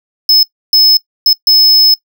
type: tone bursts at uneven times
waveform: square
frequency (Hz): 5200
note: E8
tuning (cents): -24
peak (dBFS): -5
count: 4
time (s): 0.29-0.43 / 0.73-0.97 / 1.26-1.33 / 1.47-1.94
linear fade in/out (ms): 2
effects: noise-tail reverb RT60 0.1 s tail -19 dB re dry